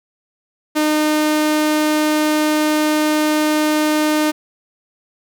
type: tone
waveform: sawtooth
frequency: 305.2 Hz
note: D#4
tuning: 33 cents flat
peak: -10 dBFS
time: 0.75-4.32 s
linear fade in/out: 20 ms
effects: none